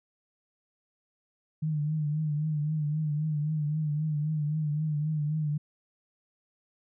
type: tone with vibrato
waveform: sine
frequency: 152 Hz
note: D#3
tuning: 40 cents flat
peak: -26 dBFS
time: 1.62-5.58 s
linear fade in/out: 10 ms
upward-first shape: triangle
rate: 3.8 Hz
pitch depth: 68 cents each way
effects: none